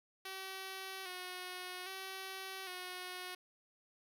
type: tone with vibrato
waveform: 5% pulse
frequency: 373 Hz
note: F#4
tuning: 14 cents sharp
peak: -32 dBFS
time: 0.25-3.35 s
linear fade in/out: 5 ms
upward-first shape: square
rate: 0.62 Hz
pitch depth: 41 cents each way
effects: none